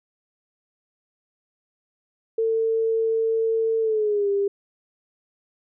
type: tone with pitch glide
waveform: sine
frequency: 449.1 to 400.1 Hz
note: A4 to G4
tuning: +35 to +35 cents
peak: -19 dBFS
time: 2.38-4.48 s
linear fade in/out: 5 ms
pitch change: -200 cents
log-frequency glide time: 3.8-4.29 s
effects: none